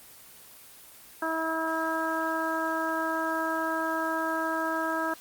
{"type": "harmonic tone", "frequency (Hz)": 322.8, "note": "E4", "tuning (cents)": -36, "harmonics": [1, 2, 3, 4, 5], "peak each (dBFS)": [-33, -33, -33, -33, -33], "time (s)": [1.22, 5.14], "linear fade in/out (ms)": 5, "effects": ["white hiss -50 dBFS RMS until 5.2 s", "Opus 24 kbps"]}